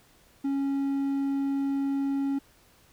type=tone; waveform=triangle; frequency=276.1 Hz; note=C#4; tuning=7 cents flat; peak=-23 dBFS; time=0.44-2.39 s; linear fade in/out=10 ms; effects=pink hiss -60 dBFS RMS until 2.92 s